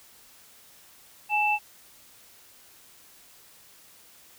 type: tone pair together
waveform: sine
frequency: 837 / 2657 Hz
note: G#5 / E7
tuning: +13 / +13 cents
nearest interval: octave + minor sixth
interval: 2000 cents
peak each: -24 dBFS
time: 1.29-1.59 s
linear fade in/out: 50 ms
effects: white hiss -54 dBFS RMS until 4.38 s